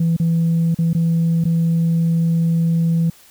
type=tone with dropouts; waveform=sine; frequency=166 Hz; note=E3; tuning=12 cents sharp; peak=-12 dBFS; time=0-3.1 s; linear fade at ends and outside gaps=5 ms; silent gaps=0.166-0.198 / 0.746-0.787 / 0.932-0.948 / 1.441-1.452 s; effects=tanh soft clip ceiling -11 dBFS + white hiss -48 dBFS RMS until 3.3 s